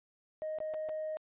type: tone with dropouts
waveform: sine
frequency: 623 Hz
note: D#5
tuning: 2 cents sharp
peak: -33 dBFS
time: 0.42-1.17 s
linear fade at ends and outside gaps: 0 ms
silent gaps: 0.586-0.603 / 0.738-0.743 / 0.888-0.893 s
effects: tanh soft clip ceiling -32 dBFS + resampled to 8000 Hz